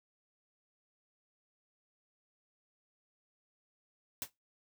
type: noise with exponential decay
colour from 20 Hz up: white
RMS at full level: -33 dBFS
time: 4.22-4.3 s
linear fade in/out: 1 ms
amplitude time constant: 16 ms
effects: noise-tail reverb RT60 0.2 s tail -21 dB re dry